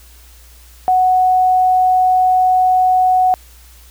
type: tone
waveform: sine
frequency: 740 Hz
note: F#5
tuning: in tune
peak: -9 dBFS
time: 0.88-3.34 s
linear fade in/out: 0 ms
effects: added 60 Hz sine -41 dBFS peak until 3.9 s + white hiss -46 dBFS RMS until 3.9 s